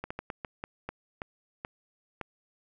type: slowing click train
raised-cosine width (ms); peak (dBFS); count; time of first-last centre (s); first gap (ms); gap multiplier
0.5; -20; 10; 0.04-2.213; 65; 1.31
effects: none